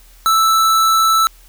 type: tone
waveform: square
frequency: 1318.5 Hz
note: E6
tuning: in tune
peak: -11 dBFS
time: 0.26-1.27 s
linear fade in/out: 0 ms
effects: added 40 Hz sine -43 dBFS peak until 1.48 s + white hiss -49 dBFS RMS until 1.48 s